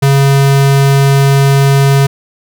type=tone; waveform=square; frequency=138.2 Hz; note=C#3; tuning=5 cents flat; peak=-6 dBFS; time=0.02-2.07 s; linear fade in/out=10 ms; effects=none